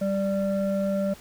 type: tone pair together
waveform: sine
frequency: 196 / 588 Hz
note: G3 / D5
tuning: 0 / +2 cents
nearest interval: octave + perfect fifth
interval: 1902 cents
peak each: -23 dBFS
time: 0.01-1.14 s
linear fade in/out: 10 ms
effects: tanh soft clip ceiling -21 dBFS + pink hiss -48 dBFS RMS until 1.2 s